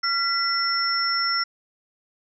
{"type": "tone cluster", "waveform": "sine", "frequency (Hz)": [1379, 1988, 5400], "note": ["F6", "B6", "E8"], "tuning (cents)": [-22, 11, 41], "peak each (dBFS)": [-25, -29, -23], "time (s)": [0.03, 1.44], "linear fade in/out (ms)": 10, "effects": []}